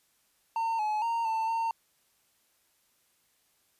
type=tone with pitch steps; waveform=triangle; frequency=909 / 852 / 924 / 893 / 911 Hz; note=A#5 / G#5 / A#5 / A5 / A#5; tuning=-44 / +44 / -16 / +25 / -40 cents; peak=-25 dBFS; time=0.56-1.71 s; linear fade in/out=2 ms; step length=230 ms; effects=white hiss -70 dBFS RMS until 3.79 s + resampled to 32000 Hz